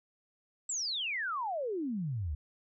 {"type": "exponential sweep", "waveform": "sine", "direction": "down", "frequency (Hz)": [7902, 67.9], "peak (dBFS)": -32, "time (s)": [0.69, 2.35], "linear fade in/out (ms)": 5, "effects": []}